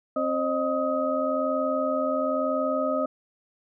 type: tone cluster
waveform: sine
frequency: 264.7 / 533 / 614 / 1260 Hz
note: C4 / C5 / D#5 / D#6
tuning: +20 / +32 / -23 / +21 cents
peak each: -29 / -30 / -26 / -30 dBFS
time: 0.16-3.06 s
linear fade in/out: 5 ms
effects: none